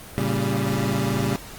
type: chord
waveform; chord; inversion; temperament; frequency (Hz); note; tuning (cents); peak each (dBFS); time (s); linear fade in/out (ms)
25% pulse; G diminished; first; equal with one note detuned; 114.21 / 138.59 / 196; Bb2 / Db3 / G3; -35 / 0 / 0; -22; 0.18-1.36; 0
effects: pink hiss -40 dBFS RMS until 1.58 s + Opus 24 kbps